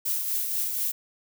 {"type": "noise with tremolo", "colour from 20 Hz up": "violet", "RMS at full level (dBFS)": -26, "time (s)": [0.05, 0.92], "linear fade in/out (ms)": 10, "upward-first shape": "triangle", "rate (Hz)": 4.1, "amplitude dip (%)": 45, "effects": []}